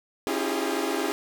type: tone cluster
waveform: sawtooth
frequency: 272 / 316.2 / 344.3 / 396.1 / 415.4 Hz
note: C#4 / D#4 / F4 / G4 / G#4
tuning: -33 / +28 / -25 / +18 / 0 cents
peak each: -28 dBFS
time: 0.27-1.12 s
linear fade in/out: 0 ms
effects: none